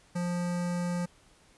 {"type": "tone with notch filter", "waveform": "square", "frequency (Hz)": 175.8, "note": "F3", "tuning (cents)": 12, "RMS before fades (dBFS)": -31, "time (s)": [0.15, 1.06], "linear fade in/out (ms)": 10, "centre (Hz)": 3300, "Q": 1.4, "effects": ["pink hiss -61 dBFS RMS until 1.57 s", "resampled to 24000 Hz"]}